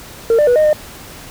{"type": "tone with pitch steps", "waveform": "sine", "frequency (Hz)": [457.4, 594, 488.4, 616, 607], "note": ["A#4", "D5", "B4", "D#5", "D#5"], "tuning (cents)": [-33, 20, -19, -17, -43], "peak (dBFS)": -6, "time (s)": [0.3, 0.73], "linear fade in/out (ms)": 2, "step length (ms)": 86, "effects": ["tanh soft clip ceiling -7 dBFS", "pink hiss -35 dBFS RMS until 1.3 s"]}